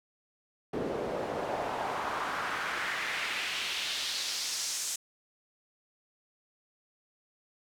pink noise with band-pass filter sweep, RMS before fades -34 dBFS, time 0.73-4.96 s, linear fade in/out 5 ms, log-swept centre 390 to 7400 Hz, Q 1.8, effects none

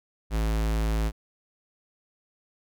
square tone, 54.4 Hz, A1, 19 cents flat, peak -24 dBFS, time 0.3-1.12 s, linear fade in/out 50 ms, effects none

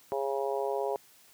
harmonic tone, 137.3 Hz, C#3, 16 cents flat, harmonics 3 / 4 / 5 / 6 / 7, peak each -32 / -34 / -36 / -38 / -39 dBFS, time 0.12-0.96 s, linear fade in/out 0 ms, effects white hiss -59 dBFS RMS until 1.33 s + high-pass 80 Hz 12 dB/octave

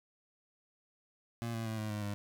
25% pulse tone with pitch steps, 116.54 / 113.55 / 110.64 / 107.8 / 105.03 / 102.34 Hz, A#2 / A#2 / A2 / A2 / G#2 / G#2, 0 / -45 / +10 / -35 / +20 / -25 cents, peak -32 dBFS, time 1.42-2.14 s, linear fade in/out 0 ms, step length 120 ms, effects none

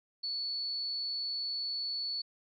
sine tone, 4435 Hz, C#8, in tune, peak -33 dBFS, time 0.23-2.22 s, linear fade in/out 10 ms, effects none

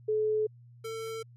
sine / square tone pair in turn, 430 / 447.9 Hz, A4 / A4, -40 / +31 cents, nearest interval minor second, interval 71 cents, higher second, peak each -25 / -36 dBFS, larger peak first, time 0.08-0.47 / 0.84-1.23 s, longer neither, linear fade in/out 10 ms, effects added 120 Hz sine -51 dBFS peak until 1.36 s + resampled to 32000 Hz

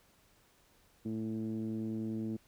10% pulse tone with low-pass filter, 110.5 Hz, A2, 8 cents sharp, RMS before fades -37 dBFS, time 1.05-2.37 s, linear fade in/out 10 ms, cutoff 270 Hz, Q 5.1, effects pink hiss -67 dBFS RMS until 2.47 s

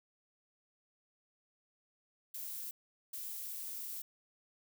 violet noise bursts at uneven times, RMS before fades -43 dBFS, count 2, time 2.34-2.71 / 3.13-4.02 s, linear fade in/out 5 ms, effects none

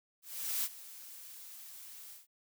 blue noise with ADSR envelope, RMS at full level -33 dBFS, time 0.22-2.27 s, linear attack 420 ms, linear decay 42 ms, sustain -17 dB, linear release 150 ms, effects none

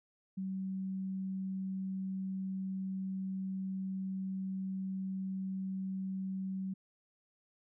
sine tone, 190.4 Hz, F#3, 50 cents sharp, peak -35 dBFS, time 0.37-6.74 s, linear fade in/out 10 ms, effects none

